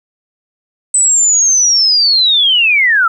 sine linear sweep, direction down, 8100 to 1291 Hz, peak -7 dBFS, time 0.94-3.08 s, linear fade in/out 5 ms, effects 8-bit

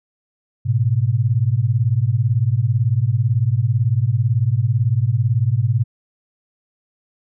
sine beating tone pair, 107.4 / 125.4 Hz, A2 / B2, -41 / +27 cents, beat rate 18 Hz, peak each -17 dBFS, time 0.65-5.84 s, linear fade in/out 20 ms, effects none

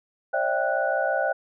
sine tone cluster, 541 / 600 / 666 / 780 / 1475 Hz, C#5 / D5 / E5 / G5 / F#6, -42 / +37 / +18 / -9 / -6 cents, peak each -28 dBFS, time 0.33-1.33 s, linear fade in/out 10 ms, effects none

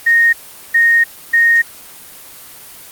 sine tone bursts at uneven times, 1856 Hz, A#6, 8 cents flat, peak -7 dBFS, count 3, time 0.06-0.33 / 0.74-1.04 / 1.33-1.62 s, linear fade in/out 10 ms, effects white hiss -36 dBFS RMS until 2.91 s + Opus 24 kbps

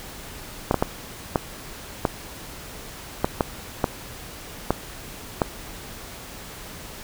clicks, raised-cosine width 1 ms, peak -4 dBFS, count 10, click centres 0.711 / 0.743 / 0.825 / 1.358 / 2.052 / 3.245 / 3.408 / 3.842 / 4.706 / 5.418 s, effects pink hiss -39 dBFS RMS until 7.03 s

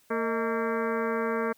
harmonic tone with a mistuned harmonic, 228.3 Hz, A#3, 36 cents flat, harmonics 1 / 2 / 3 / 4 / 5 / 6 / 7 / 8 / 9 / 10, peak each -32 / -29 / -36 / -38 / -35 / -38 / -37 / -45 / -43 / -48 dBFS, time 0.1-1.53 s, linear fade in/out 10 ms, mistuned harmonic 3, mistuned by -140 cents, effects white hiss -63 dBFS RMS until 1.57 s

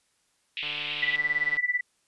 pink band-pass noise, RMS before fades -33 dBFS, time 0.57-1.16 s, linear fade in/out 0 ms, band 2300 to 3500 Hz, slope 48 dB/octave
click train, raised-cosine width 0.3 ms, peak -25 dBFS, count 140, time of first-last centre 0.63-1.569 s, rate 148 Hz
sine tone with tremolo, 1975.5 Hz, B6, in tune, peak -20 dBFS, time 1.02-1.81 s, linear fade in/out 10 ms, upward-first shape sine, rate 18 Hz, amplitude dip 90%
effects white hiss -70 dBFS RMS until 2.07 s + resampled to 24000 Hz

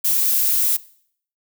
violet noise, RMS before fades -18 dBFS, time 0.04-0.77 s, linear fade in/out 10 ms, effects noise-tail reverb RT60 0.6 s tail -20 dB re dry

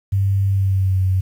sine tone with pitch glide, 98 to 93.85 Hz, G2 to F#2, 0 to +25 cents, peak -14 dBFS, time 0.12-1.21 s, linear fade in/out 10 ms, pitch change -75 cents, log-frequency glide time 0.5-1.01 s, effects 8-bit

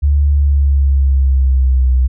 sine tone with pitch glide, 71.9 to 63.69 Hz, D2 to C2, -36 to -46 cents, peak -8 dBFS, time 0.02-2.08 s, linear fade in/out 20 ms, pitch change -210 cents, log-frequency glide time 0.31-1.9 s, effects none

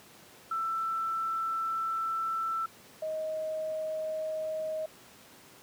sine tone pair in turn, 1331 / 628.1 Hz, E6 / D#5, +16 / +16 cents, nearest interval octave + minor second, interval 1300 cents, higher first, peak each -29 / -31 dBFS, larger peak first, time 0.51-2.66 / 3.02-4.86 s, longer first, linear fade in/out 5 ms, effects pink hiss -54 dBFS RMS until 5.62 s + high-pass 150 Hz 12 dB/octave

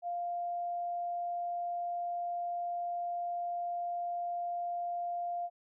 sine tone, 698.5 Hz, F5, in tune, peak -33 dBFS, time 0.02-5.5 s, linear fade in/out 50 ms, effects none

